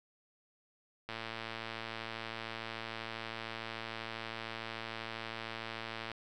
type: click train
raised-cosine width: 0.3 ms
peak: -24 dBFS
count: 569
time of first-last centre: 1.09-6.117 s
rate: 113 Hz
effects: none